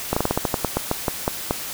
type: slowing click train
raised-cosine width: 1 ms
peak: -5 dBFS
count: 14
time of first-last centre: 0.13-1.509 s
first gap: 35 ms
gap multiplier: 1.17
effects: white hiss -31 dBFS RMS until 1.73 s